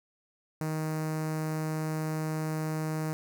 sawtooth tone with notch filter, 156.6 Hz, D#3, 11 cents sharp, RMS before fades -32 dBFS, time 0.61-3.13 s, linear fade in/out 0 ms, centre 3300 Hz, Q 0.94, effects none

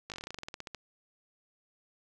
slowing click train, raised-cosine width 0.2 ms, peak -23 dBFS, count 17, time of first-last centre 0.1-0.747 s, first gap 18 ms, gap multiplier 1.1, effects none

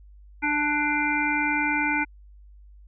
harmonic tone with a mistuned harmonic, 296.7 Hz, D4, 18 cents sharp, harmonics 1 / 3 / 5 / 7 / 8, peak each -28 / -28 / -28 / -28 / -28 dBFS, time 0.42-2.05 s, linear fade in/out 20 ms, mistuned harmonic 3, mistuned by -20 cents, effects added 50 Hz sine -46 dBFS peak until 2.87 s

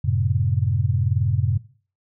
sine chord, F# diminished, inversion none, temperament just, 92.5 / 111 / 133.2 Hz, F#2 / A2 / C3, 0 / +16 / +31 cents, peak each -22 dBFS, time 0.04-1.58 s, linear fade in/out 10 ms, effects noise-tail reverb RT60 0.4 s tail -17 dB re dry

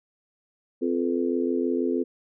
harmonic tone with a mistuned harmonic, 86.3 Hz, F2, 20 cents flat, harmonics 3 / 4 / 5 / 6, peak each -26 / -27 / -28 / -35 dBFS, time 0.81-2.04 s, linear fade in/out 20 ms, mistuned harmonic 6, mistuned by -100 cents, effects none

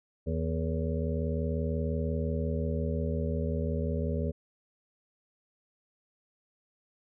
harmonic tone with a mistuned harmonic, 80.3 Hz, E2, 45 cents flat, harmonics 1 / 2 / 3 / 5 / 6 / 7, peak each -31 / -34 / -36 / -38 / -39 / -39 dBFS, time 0.26-4.32 s, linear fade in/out 20 ms, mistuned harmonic 5, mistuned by +62 cents, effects none

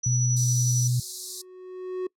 sine tone with tremolo, 5900 Hz, F#8, 6 cents flat, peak -25 dBFS, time 0.03-0.88 s, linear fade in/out 10 ms, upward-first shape square, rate 11 Hz, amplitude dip 25%
sine tone, 123.47 Hz, B2, in tune, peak -21 dBFS, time 0.06-1 s, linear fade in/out 5 ms
white high-pass noise, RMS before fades -33 dBFS, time 0.36-1.42 s, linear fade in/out 10 ms, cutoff 3900 Hz, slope 96 dB/octave
triangle tone with exponential growth, 368.7 Hz, F#4, 6 cents flat, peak -23 dBFS, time 0.87-2.07 s, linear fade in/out 5 ms, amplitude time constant 260 ms
effects noise-tail reverb RT60 0.1 s tail -24 dB re dry + low-pass 10000 Hz 12 dB/octave

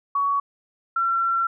sine tone pair in turn, 1124 / 1357.7 Hz, C#6 / F6, +24 / -49 cents, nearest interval minor third, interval 327 cents, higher second, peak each -19 dBFS, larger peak neither, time 0.15-0.4 / 0.96-1.47 s, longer second, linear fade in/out 5 ms, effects none

